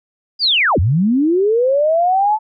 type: linear two-way sweep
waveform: sine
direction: down then up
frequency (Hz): 4978 to 75 to 879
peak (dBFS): -11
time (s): 0.39-2.39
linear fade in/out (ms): 50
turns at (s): 0.79
effects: none